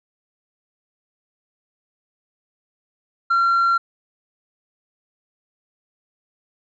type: tone with tanh clipping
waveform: sine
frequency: 1370 Hz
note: F6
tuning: 34 cents flat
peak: -15 dBFS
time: 3.3-3.78 s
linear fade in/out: 10 ms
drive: 1 dB
effects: none